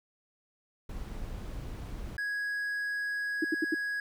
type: noise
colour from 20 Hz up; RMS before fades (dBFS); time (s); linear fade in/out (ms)
brown; -39; 0.89-2.17; 5
type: tone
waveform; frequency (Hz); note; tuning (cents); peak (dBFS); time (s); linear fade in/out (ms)
triangle; 1661.2; G#6; 0; -29; 2.18-4; 2
type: tone bursts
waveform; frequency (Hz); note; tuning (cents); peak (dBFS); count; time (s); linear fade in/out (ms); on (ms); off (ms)
sine; 320; D#4; +49; -25; 4; 3.42-3.745; 5; 25; 75
effects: none